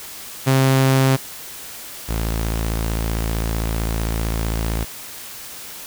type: tone pair in turn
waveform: sawtooth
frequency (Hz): 133.2 / 55.52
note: C3 / A1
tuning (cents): +31 / +16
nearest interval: octave + minor third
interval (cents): 1515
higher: first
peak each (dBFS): -9 / -16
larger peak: first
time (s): 0.46-1.17 / 2.08-4.85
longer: second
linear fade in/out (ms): 20
effects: white hiss -35 dBFS RMS until 5.86 s